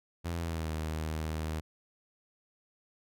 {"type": "tone with pitch glide", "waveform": "sawtooth", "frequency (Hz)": [84.7, 78.57], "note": ["E2", "D#2"], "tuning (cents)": [48, 17], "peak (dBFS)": -29, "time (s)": [0.24, 1.61], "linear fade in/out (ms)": 20, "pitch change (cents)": -131, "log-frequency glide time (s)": [0.39, 0.7], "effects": []}